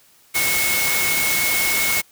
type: tone in noise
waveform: sine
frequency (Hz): 2189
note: C#7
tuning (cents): -22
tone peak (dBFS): -21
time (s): 0.34-2.02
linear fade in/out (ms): 20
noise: white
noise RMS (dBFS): -21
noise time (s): 0.34-2.02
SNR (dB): -3
effects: white hiss -54 dBFS RMS until 2.11 s